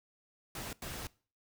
pink noise bursts at uneven times, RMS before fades -42 dBFS, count 2, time 0.55-0.73 / 0.82-1.07 s, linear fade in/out 2 ms, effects noise-tail reverb RT60 0.4 s tail -22 dB re dry

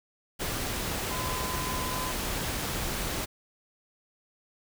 sine tone in noise, 1017 Hz, C6, 50 cents flat, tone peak -35 dBFS, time 1.1-2.13 s, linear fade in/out 20 ms, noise pink, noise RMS -32 dBFS, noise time 0.39-3.26 s, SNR -6 dB, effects none

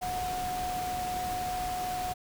sine tone in noise, 730 Hz, F#5, 24 cents flat, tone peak -31 dBFS, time 0.01-2.14 s, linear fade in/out 20 ms, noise pink, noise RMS -39 dBFS, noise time 0.01-2.14 s, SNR +5 dB, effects none

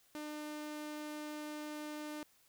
sawtooth tone, 301 Hz, D4, 43 cents sharp, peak -38 dBFS, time 0.15-2.23 s, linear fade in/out 0 ms, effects white hiss -69 dBFS RMS until 2.48 s

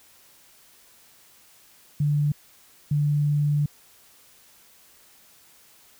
sine tone bursts at uneven times, 146.83 Hz, D3, in tune, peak -19 dBFS, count 2, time 2-2.32 / 2.91-3.66 s, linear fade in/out 5 ms, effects white hiss -55 dBFS RMS until 5.99 s

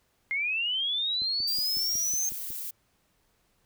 sine linear sweep, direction up, 2100 to 6400 Hz, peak -26 dBFS, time 0.31-2.29 s, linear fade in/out 0 ms
click train, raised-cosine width 3 ms, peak -34 dBFS, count 8, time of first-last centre 1.22-2.504 s, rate 5.45 Hz
violet noise, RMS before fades -36 dBFS, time 1.47-2.71 s, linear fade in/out 10 ms
effects pink hiss -70 dBFS RMS until 3.65 s

